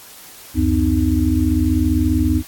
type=tone cluster; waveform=sine; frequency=69.9 / 90.2 / 253.2 / 308.3 Hz; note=C#2 / F#2 / B3 / D#4; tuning=+15 / -44 / +43 / -16 cents; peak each=-19 dBFS; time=0.54-2.43 s; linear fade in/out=50 ms; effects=white hiss -40 dBFS RMS until 2.47 s + AAC 64 kbps